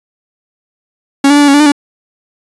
45% pulse tone with pitch steps, 277.2 / 288.5 / 290.4 / 288.5 / 277.7 / 290.4 / 301.1 / 286.8 Hz, C#4 / D4 / D4 / D4 / C#4 / D4 / D4 / D4, 0 / -31 / -19 / -31 / +3 / -19 / +43 / -41 cents, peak -4 dBFS, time 1.24-1.72 s, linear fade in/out 5 ms, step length 60 ms, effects resampled to 24000 Hz

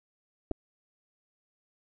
clicks, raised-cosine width 2 ms, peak -19 dBFS, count 2, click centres 0.512 / 0.515 s, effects none

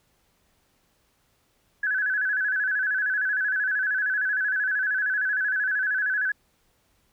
sine tone with vibrato, 1600 Hz, G6, 35 cents sharp, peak -22 dBFS, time 1.83-6.32 s, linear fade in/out 5 ms, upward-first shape square, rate 13 Hz, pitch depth 84 cents each way, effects pink hiss -67 dBFS RMS until 7.12 s

